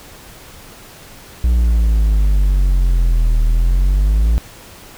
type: exponential two-way sweep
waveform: triangle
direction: down then up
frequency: 60.7 to 39.03 to 57.3 Hz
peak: -8 dBFS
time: 1.44-4.38 s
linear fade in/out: 0 ms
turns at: 3.43 s
effects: pink hiss -39 dBFS RMS until 4.97 s